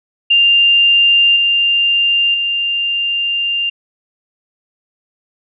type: tone with level steps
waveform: sine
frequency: 2794 Hz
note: F7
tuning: in tune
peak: -7 / -10 / -14 dBFS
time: 0.3-3.7 s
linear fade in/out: 10 ms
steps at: 1.36 / 2.34 s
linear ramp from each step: 2 ms
effects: none